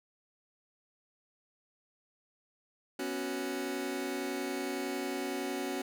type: chord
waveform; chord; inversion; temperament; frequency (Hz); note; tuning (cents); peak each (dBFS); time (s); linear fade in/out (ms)
sawtooth; B suspended second; none; just; 246.9 / 277.8 / 370.4; B3 / C#4 / F#4; 0 / +4 / +2; -37 / -33 / -33; 2.99-5.82; 5
effects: none